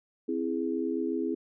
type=chord; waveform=sine; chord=C augmented; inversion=none; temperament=equal; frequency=261.6 / 329.6 / 415.3 Hz; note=C4 / E4 / G#4; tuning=0 / 0 / 0 cents; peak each=-32 / -31 / -33 dBFS; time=0.28-1.35 s; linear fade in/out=10 ms; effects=none